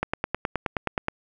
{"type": "click train", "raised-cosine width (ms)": 0.5, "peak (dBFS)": -9, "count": 11, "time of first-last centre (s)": [0.03, 1.084], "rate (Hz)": 9.49, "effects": []}